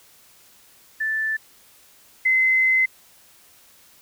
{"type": "tone pair in turn", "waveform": "sine", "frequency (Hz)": [1760, 2053], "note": ["A6", "C7"], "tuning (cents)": [0, -33], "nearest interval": "minor third", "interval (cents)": 267, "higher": "second", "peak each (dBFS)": [-21, -15], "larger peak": "second", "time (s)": [[1, 1.37], [2.25, 2.86]], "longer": "second", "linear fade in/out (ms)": 10, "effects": ["white hiss -53 dBFS RMS until 4.01 s"]}